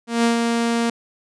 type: tone with ADSR envelope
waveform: sawtooth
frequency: 233.1 Hz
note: A#3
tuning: in tune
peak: -10 dBFS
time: 0.07-0.9 s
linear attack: 170 ms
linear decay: 120 ms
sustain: -4 dB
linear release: 5 ms
effects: resampled to 22050 Hz